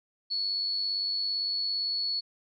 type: tone with amplitude modulation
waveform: sine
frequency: 4402 Hz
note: C#8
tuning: 13 cents flat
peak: -26 dBFS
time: 0.3-2.21 s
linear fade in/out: 20 ms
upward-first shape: sine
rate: 97.6 Hz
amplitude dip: 30%
effects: none